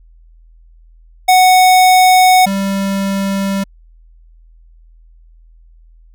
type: tone pair in turn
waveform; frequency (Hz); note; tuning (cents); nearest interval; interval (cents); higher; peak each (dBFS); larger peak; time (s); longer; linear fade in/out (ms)
square; 740 / 196; F#5 / G3; 0 / 0; octave + major seventh; 2300; first; -6 / -15; first; 1.28-2.46 / 2.46-3.64; neither; 10
effects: added 41 Hz sine -41 dBFS peak until 6.14 s